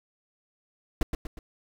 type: noise with echo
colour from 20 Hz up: brown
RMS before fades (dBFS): -23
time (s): 1.01-1.03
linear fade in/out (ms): 2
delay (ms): 120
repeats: 3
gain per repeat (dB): -6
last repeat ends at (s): 1.39
effects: none